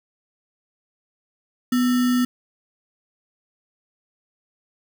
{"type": "tone with sample-and-hold", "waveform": "sine", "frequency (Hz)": 247.7, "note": "B3", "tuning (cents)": 5, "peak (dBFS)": -16, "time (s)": [1.72, 2.25], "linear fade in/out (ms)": 5, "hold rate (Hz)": 1575, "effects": []}